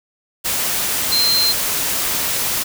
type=tone in noise; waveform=sine; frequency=4139 Hz; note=C8; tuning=20 cents flat; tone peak=-14 dBFS; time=1.11-1.53 s; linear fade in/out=20 ms; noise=white; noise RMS=-20 dBFS; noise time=0.44-2.64 s; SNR=+3 dB; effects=none